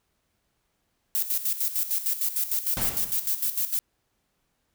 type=noise with tremolo; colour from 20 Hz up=violet; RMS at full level=-25 dBFS; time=1.15-3.79 s; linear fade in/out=0 ms; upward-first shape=square; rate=6.6 Hz; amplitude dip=70%
type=noise with exponential decay; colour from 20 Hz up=pink; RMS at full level=-29 dBFS; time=2.77-3.46 s; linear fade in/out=0 ms; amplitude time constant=150 ms
effects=pink hiss -74 dBFS RMS until 4.74 s